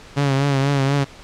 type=tone with vibrato; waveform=sawtooth; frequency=138.59 Hz; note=C#3; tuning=in tune; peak=-12 dBFS; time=0.16-1.05 s; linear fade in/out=20 ms; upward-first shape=triangle; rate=4.1 Hz; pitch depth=65 cents each way; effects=pink hiss -42 dBFS RMS until 1.23 s + low-pass 6000 Hz 12 dB/octave